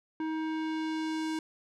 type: tone with low-pass filter sweep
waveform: square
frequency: 316.3 Hz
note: D#4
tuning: 29 cents sharp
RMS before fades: -33 dBFS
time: 0.2-1.39 s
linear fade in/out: 2 ms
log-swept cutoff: 1700 to 8700 Hz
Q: 0.77
effects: none